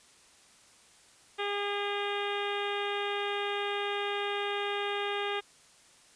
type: harmonic tone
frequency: 406.3 Hz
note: G#4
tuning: 38 cents flat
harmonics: 1 / 2 / 3 / 4 / 5 / 6 / 7 / 8 / 9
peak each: -34 / -37 / -39 / -40 / -41 / -42 / -42 / -43 / -44 dBFS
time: 1.38-5.41 s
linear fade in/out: 20 ms
effects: white hiss -59 dBFS RMS until 6.15 s + resampled to 22050 Hz